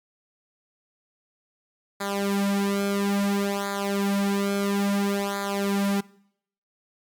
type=tone with flanger; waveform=sawtooth; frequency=199.8 Hz; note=G3; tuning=33 cents sharp; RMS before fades=-25 dBFS; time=2-6.01 s; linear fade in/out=10 ms; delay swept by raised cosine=0.35 to 3.95 ms; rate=0.59 Hz; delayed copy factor=-0.9; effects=noise-tail reverb RT60 0.7 s tail -22 dB re dry + MP3 96 kbps